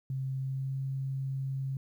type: tone with pitch glide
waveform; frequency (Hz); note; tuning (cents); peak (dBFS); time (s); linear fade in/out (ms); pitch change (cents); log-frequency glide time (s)
sine; 133 to 134.62; C3 to C3; +29 to +50; -31; 0.1-1.77; 2; +21; 0.39-0.75
effects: 11-bit